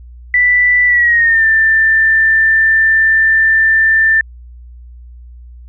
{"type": "tone with pitch glide", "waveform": "sine", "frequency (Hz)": [1975.5, 1780.4], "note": ["B6", "A6"], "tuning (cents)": [0, 20], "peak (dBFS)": -7, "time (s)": [0.34, 4.21], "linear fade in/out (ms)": 2, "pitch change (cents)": -180, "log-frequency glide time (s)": [0.86, 1.46], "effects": ["added 60 Hz sine -32 dBFS peak until 5.68 s"]}